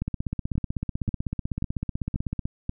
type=two click trains; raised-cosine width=5 ms; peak=-15 / -15 dBFS; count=39 / 6; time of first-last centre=0.08-2.455 / 0.02-2.694 s; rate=16 / 1.87 Hz; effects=none